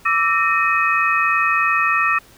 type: tone cluster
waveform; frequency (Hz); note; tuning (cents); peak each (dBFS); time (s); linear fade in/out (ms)
sine; 1158 / 1321 / 1840 / 2528; D6 / E6 / A#6 / D#7; -25 / +3 / -23 / +27; -20; 0.05-2.19; 10
effects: pink hiss -48 dBFS RMS until 2.37 s